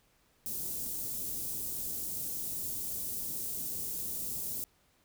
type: band-stop noise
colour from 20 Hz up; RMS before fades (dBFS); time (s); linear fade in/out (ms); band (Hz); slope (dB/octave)
white; -37; 0.46-4.64; 0; 330 to 8600; 12
effects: pink hiss -69 dBFS RMS until 5.04 s